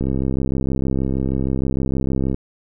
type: click train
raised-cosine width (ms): 3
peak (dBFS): -9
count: 156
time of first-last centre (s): 0.01-2.344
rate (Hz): 66.4
effects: none